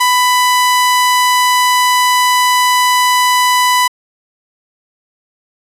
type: tone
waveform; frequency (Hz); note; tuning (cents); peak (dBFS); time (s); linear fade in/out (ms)
sawtooth; 995; B5; +13; -5; 0-3.88; 10
effects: resampled to 32000 Hz